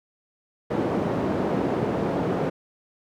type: band-pass noise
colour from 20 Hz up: white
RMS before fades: -25 dBFS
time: 0.7-2.5 s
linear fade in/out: 10 ms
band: 140 to 450 Hz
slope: 12 dB/octave
effects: none